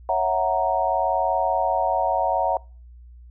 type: chord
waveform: sine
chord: F# dominant seventh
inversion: second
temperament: equal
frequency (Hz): 554.4 / 659.3 / 740 / 932.3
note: C#5 / E5 / F#5 / A#5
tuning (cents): 0 / 0 / 0 / 0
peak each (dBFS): -27 / -24 / -23 / -24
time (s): 0.09-2.57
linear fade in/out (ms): 2
effects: noise-tail reverb RT60 0.4 s tail -26 dB re dry + added 60 Hz sine -42 dBFS peak until 3.3 s